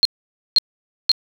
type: tone bursts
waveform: sine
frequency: 4218 Hz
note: C8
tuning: 13 cents sharp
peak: -9 dBFS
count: 3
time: 0.03-1.116 s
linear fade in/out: 0 ms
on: 22 ms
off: 510 ms
effects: none